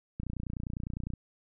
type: click train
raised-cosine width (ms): 5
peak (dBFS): -23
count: 29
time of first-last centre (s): 0.2-1.136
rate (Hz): 29.9
effects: none